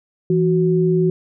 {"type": "tone pair together", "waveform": "sine", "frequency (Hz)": [166.25, 370], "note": ["E3", "F#4"], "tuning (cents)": [15, 0], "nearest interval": "octave + major second", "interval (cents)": 1385, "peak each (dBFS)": -16, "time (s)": [0.3, 1.1], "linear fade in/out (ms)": 2, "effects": []}